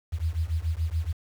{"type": "beating tone pair", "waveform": "sine", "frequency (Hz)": [77.7, 84.7], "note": ["D#2", "E2"], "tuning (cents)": [-2, 48], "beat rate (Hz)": 7, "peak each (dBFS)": [-28, -28], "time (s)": [0.12, 1.13], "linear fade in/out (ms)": 20, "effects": ["8-bit"]}